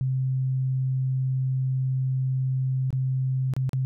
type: tone with dropouts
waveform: sine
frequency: 130.9 Hz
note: C3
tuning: 1 cent sharp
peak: -22 dBFS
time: 0.01-3.85 s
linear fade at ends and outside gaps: 0 ms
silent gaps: 2.905-2.928 / 3.537-3.565 / 3.693-3.732 s
effects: none